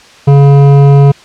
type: tone with hard clipping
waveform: sine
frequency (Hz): 140.6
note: C#3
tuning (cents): +25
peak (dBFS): -3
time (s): 0.27-1.12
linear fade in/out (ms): 10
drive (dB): 12
effects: white hiss -37 dBFS RMS until 1.24 s + low-pass 5000 Hz 12 dB/octave